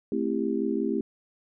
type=chord; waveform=sine; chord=A minor seventh; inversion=none; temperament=just; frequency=220 / 264 / 330 / 396 Hz; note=A3 / C4 / E4 / G4; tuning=0 / +16 / +2 / +18 cents; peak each=-30 dBFS; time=0.12-1.01 s; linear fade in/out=2 ms; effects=none